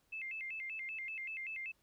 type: tone with vibrato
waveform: sine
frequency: 2349 Hz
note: D7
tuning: in tune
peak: -40 dBFS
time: 0.12-1.72 s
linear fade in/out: 10 ms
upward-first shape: square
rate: 5.2 Hz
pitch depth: 190 cents each way
effects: pink hiss -75 dBFS RMS until 1.82 s